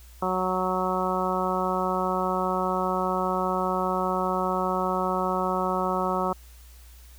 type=harmonic tone; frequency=185 Hz; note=F#3; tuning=in tune; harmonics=1 / 2 / 3 / 4 / 5 / 6 / 7; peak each=-31 / -31 / -31 / -31 / -31 / -31 / -31 dBFS; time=0.22-6.33 s; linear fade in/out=5 ms; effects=added 60 Hz sine -46 dBFS peak until 7.18 s + white hiss -55 dBFS RMS until 7.18 s